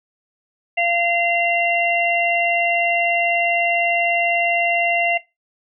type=harmonic tone; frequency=689 Hz; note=F5; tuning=24 cents flat; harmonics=1 / 3 / 4; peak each=-20 / -20 / -20 dBFS; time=0.77-5.18 s; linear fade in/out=10 ms; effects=noise-tail reverb RT60 0.2 s tail -17 dB re dry